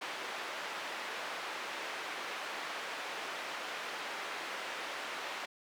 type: band-pass noise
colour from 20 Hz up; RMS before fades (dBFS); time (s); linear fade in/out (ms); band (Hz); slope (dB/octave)
white; -41; 0.01-5.46; 10; 430 to 2300; 12
effects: none